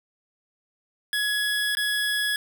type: tone with dropouts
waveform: 25% pulse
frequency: 1681 Hz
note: G#6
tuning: 20 cents sharp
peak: -19 dBFS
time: 1.13-2.36 s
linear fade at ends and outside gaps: 1 ms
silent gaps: 1.751-1.77 s
effects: none